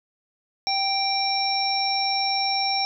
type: harmonic tone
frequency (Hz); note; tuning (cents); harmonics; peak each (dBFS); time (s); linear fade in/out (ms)
784; G5; 0; 1 / 3 / 5 / 7; -25 / -30 / -33 / -24; 0.67-2.85; 0
effects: none